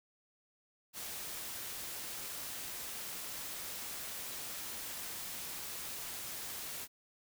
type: noise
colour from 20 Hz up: white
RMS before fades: -43 dBFS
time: 0.93-6.88 s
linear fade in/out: 50 ms
effects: none